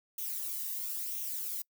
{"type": "noise with flanger", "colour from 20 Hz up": "violet", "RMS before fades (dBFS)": -37, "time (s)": [0.18, 1.62], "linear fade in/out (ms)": 5, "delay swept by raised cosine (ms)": [0.32, 1.07], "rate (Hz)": 1, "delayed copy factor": 0.55, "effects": ["noise-tail reverb RT60 0.1 s tail -25 dB re dry"]}